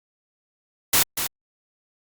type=noise with echo; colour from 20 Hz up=white; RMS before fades=-17 dBFS; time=0.93-1.03 s; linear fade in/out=5 ms; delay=240 ms; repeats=1; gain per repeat=-8 dB; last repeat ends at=1.27 s; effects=Opus 48 kbps